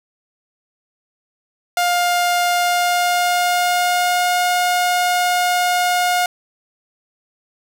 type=tone with pitch glide; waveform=sawtooth; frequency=706 to 716.3 Hz; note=F5 to F5; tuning=+19 to +44 cents; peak=-11 dBFS; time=1.77-6.26 s; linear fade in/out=2 ms; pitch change=+25 cents; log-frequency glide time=2.53-4.39 s; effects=none